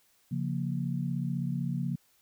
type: chord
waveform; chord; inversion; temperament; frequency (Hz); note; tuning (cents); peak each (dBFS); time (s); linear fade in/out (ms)
sine; Bb minor; first; equal; 138.59 / 174.61 / 233.1; Db3 / F3 / Bb3; 0 / 0 / 0; -32 / -33 / -36; 0.31-1.96; 10
effects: white hiss -67 dBFS RMS until 2.21 s